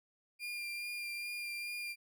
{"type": "tone with vibrato", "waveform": "35% pulse", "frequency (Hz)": 2400, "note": "D7", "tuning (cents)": 37, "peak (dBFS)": -37, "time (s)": [0.39, 1.96], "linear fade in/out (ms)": 50, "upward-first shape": "sine", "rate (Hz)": 2.4, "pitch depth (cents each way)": 15, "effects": []}